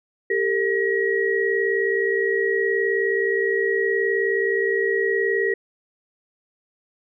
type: tone cluster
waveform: sine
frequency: 394.6 / 453.8 / 1904 Hz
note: G4 / A#4 / A#6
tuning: +11 / -47 / +36 cents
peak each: -22 / -24 / -23 dBFS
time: 0.3-5.54 s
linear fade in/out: 5 ms
effects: none